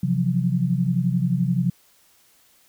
sine tone cluster, 132.4 / 170.9 / 182.4 Hz, C3 / F3 / F#3, +21 / -37 / -24 cents, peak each -23 dBFS, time 0.03-1.7 s, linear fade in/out 5 ms, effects white hiss -58 dBFS RMS until 2.68 s

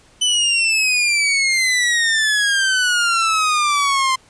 sawtooth exponential sweep, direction down, 3026 to 1039 Hz, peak -11 dBFS, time 0.21-4.16 s, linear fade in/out 10 ms, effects pink hiss -51 dBFS RMS until 4.29 s + resampled to 22050 Hz

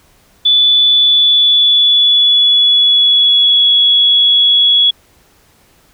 sine tone with pitch glide, 3473 to 3362 Hz, A7 to G#7, -23 to +20 cents, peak -6 dBFS, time 0.45-4.91 s, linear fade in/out 10 ms, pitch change -57 cents, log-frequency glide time 0.86-3.7 s, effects pink hiss -50 dBFS RMS until 5.93 s

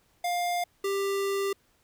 square tone pair in turn, 704 / 395.1 Hz, F5 / G4, +14 / +14 cents, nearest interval minor seventh, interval 1000 cents, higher first, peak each -27 dBFS, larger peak neither, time 0.24-0.64 / 0.84-1.53 s, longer second, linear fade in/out 5 ms, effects pink hiss -67 dBFS RMS until 1.83 s

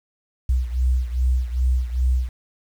sine beating tone pair, 62.3 / 64.8 Hz, B1 / C2, +16 / -16 cents, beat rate 2.5 Hz, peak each -19 / -23 dBFS, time 0.49-2.29 s, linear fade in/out 5 ms, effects 8-bit

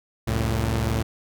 sawtooth tone cluster, 68.9 / 90.7 / 112.1 Hz, C#2 / F#2 / A2, -10 / -34 / +33 cents, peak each -22 / -29 / -20 dBFS, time 0.27-1.03 s, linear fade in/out 10 ms, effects none

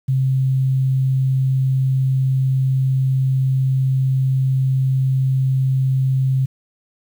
sine tone, 132.2 Hz, C3, 18 cents sharp, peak -14 dBFS, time 0.08-6.46 s, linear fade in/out 10 ms, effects 8-bit

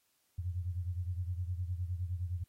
sine beating tone pair, 87.31 / 97.01 Hz, F2 / G2, 0 / -18 cents, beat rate 9.7 Hz, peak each -35 / -40 dBFS, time 0.38-2.44 s, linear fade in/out 10 ms, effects white hiss -75 dBFS RMS until 2.48 s + AAC 48 kbps

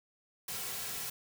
white noise with comb filter, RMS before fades -39 dBFS, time 0.48-1.1 s, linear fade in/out 5 ms, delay 3.3 ms, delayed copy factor -0.6, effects none

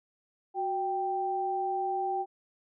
sine tone pair together, 370 / 784 Hz, F#4 / G5, 0 / 0 cents, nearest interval octave + minor second, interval 1300 cents, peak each -34 / -29 dBFS, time 0.54-2.26 s, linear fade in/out 50 ms, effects none

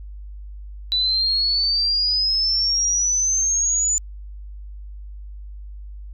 sine exponential sweep, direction up, 3951 to 7040 Hz, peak -17 dBFS, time 0.92-3.98 s, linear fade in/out 0 ms, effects added 50 Hz sine -33 dBFS peak until 6.13 s

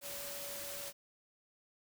sine tone in noise, 567 Hz, C#5, 39 cents sharp, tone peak -49 dBFS, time 0.01-0.93 s, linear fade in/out 50 ms, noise white, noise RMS -44 dBFS, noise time 0.01-0.93 s, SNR -8 dB, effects none

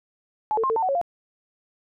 sine tone with pitch steps, 855 / 448.4 / 1060 / 448.5 / 901 / 745 / 552 / 696 Hz, A5 / A4 / C6 / A4 / A5 / F#5 / C#5 / F5, -50 / +33 / +22 / +33 / +41 / +12 / -7 / -6 cents, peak -20 dBFS, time 0.51-1.014 s, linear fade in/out 0 ms, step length 63 ms, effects none

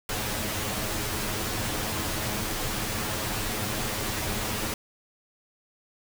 pink noise with comb filter, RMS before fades -30 dBFS, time 0.09-4.74 s, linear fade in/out 2 ms, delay 9.4 ms, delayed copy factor +0.65, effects none

